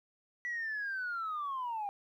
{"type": "linear sweep", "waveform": "sine", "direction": "down", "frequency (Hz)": [1961, 789], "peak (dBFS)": -33, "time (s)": [0.45, 1.89], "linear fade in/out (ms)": 0, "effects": ["tanh soft clip ceiling -31 dBFS", "12-bit"]}